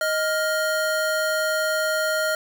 square tone pair together, 625.9 / 1405 Hz, D#5 / F6, +10 / +10 cents, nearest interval octave + major second, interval 1400 cents, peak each -24 / -25 dBFS, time 0.01-2.35 s, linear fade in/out 2 ms, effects 9-bit

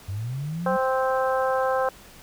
sine linear sweep, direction up, 91.3 to 194.7 Hz, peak -27 dBFS, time 0.08-0.77 s, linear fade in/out 10 ms
harmonic tone, 261.6 Hz, C4, in tune, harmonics 2 / 3 / 4 / 5 / 6, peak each -23 / -27 / -29 / -31 / -33 dBFS, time 0.66-1.89 s, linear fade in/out 2 ms
effects pink hiss -48 dBFS RMS until 2.22 s

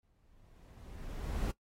brown noise with exponential growth, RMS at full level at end -32 dBFS, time 0.03-1.51 s, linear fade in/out 2 ms, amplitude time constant 320 ms, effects noise-tail reverb RT60 0.1 s tail -19 dB re dry + AAC 48 kbps

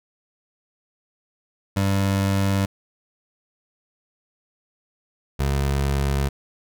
25% pulse tone pair in turn, 98 / 69.3 Hz, G2 / C#2, 0 / 0 cents, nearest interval tritone, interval 600 cents, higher first, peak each -15 / -16 dBFS, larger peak first, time 1.76-2.66 / 5.39-6.29 s, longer neither, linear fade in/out 10 ms, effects none

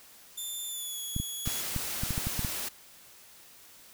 10% pulse tone with pitch glide, 3545 to 3362 Hz, A7 to G#7, +12 to +20 cents, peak -28 dBFS, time 0.37-1.61 s, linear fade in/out 10 ms, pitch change -92 cents, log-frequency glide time 0.67-0.99 s
clicks, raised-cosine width 5 ms, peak -19 dBFS, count 10, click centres 1.164 / 1.2 / 1.475 / 1.763 / 2.035 / 2.107 / 2.179 / 2.27 / 2.393 / 2.448 s
white noise, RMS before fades -35 dBFS, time 1.45-2.69 s, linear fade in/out 10 ms
effects white hiss -54 dBFS RMS until 3.93 s

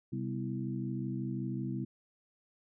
harmonic tone with a mistuned harmonic, 65.41 Hz, C2, in tune, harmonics 2 / 3 / 4 / 5, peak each -37 / -39 / -40 / -41 dBFS, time 0.12-1.85 s, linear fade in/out 10 ms, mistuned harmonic 4, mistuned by -85 cents, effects none

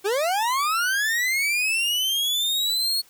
40% pulse linear sweep, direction up, 372.6 to 4373 Hz, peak -20 dBFS, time 0.04-3.02 s, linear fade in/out 20 ms, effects white hiss -55 dBFS RMS until 3.09 s

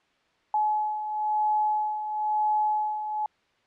sine beating tone pair, 850 / 851 Hz, G#5 / G#5, +40 / +42 cents, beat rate 1 Hz, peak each -31 / -24 dBFS, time 0.54-3.26 s, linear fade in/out 2 ms, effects white hiss -66 dBFS RMS until 3.66 s + low-pass 3000 Hz 12 dB/octave

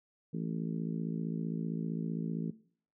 harmonic tone, 55.4 Hz, A1, 13 cents sharp, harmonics 3 / 4 / 5 / 6 / 7 / 8, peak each -36 / -39 / -43 / -48 / -48 / -49 dBFS, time 0.33-2.51 s, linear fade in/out 10 ms, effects noise-tail reverb RT60 0.5 s tail -18 dB re dry

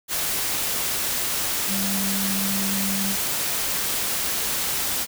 sine tone in noise, 196 Hz, G3, in tune, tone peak -26 dBFS, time 1.67-3.16 s, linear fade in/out 50 ms, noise white, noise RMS -25 dBFS, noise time 0.08-5.07 s, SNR -4 dB, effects none

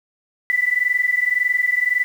sine tone pair together, 1972 / 1993.8 Hz, B6 / B6, -3 / +16 cents, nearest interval unison, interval 19 cents, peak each -19 dBFS, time 0.5-2.04 s, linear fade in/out 0 ms, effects 7-bit

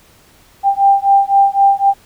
sine beating tone pair, 790 / 793.9 Hz, G5 / G5, +13 / +22 cents, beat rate 3.9 Hz, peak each -11 dBFS, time 0.63-1.94 s, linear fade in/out 50 ms, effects pink hiss -48 dBFS RMS until 2.05 s

